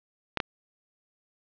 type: clicks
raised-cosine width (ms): 0.3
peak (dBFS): -10 / -10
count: 2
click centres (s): 0.373 / 0.402
effects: resampled to 11025 Hz + 7-bit